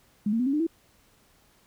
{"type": "tone with pitch steps", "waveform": "sine", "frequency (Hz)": [207.7, 227.8, 249.9, 274.1, 300.6, 329.7], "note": ["G#3", "A#3", "B3", "C#4", "D4", "E4"], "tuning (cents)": [0, -40, 21, -19, 40, 0], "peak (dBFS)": -22, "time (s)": [0.26, 0.668], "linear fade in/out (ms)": 5, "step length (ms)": 68, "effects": ["pink hiss -62 dBFS RMS until 1.66 s"]}